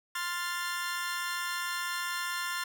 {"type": "chord", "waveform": "sawtooth", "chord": "F major", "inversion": "second", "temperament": "equal", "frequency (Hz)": [1046.5, 1396.9, 1760], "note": ["C6", "F6", "A6"], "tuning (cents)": [0, 0, 0], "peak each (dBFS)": -33, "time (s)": [0.15, 2.64], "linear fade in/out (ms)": 5, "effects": ["10-bit"]}